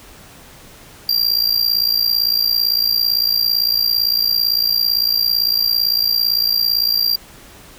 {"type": "tone with amplitude modulation", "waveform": "square", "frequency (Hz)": 4746, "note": "D8", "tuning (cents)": 17, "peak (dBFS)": -11, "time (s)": [1.09, 7.16], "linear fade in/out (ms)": 2, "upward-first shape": "sine", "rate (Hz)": 57.8, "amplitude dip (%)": 80, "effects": ["pink hiss -42 dBFS RMS until 7.78 s"]}